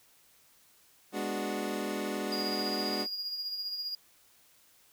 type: chord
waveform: 25% pulse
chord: G# half-diminished seventh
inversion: none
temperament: equal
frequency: 207.7 / 246.9 / 293.7 / 370 Hz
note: G#3 / B3 / D4 / F#4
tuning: 0 / 0 / 0 / 0 cents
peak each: -33 / -37 / -34 / -34 dBFS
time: 1.12-3.07 s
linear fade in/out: 50 ms
type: tone with tremolo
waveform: triangle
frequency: 4851 Hz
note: D#8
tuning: 45 cents flat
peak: -31 dBFS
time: 2.32-3.95 s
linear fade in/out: 2 ms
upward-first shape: sine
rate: 15 Hz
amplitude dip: 45%
effects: white hiss -63 dBFS RMS until 4.92 s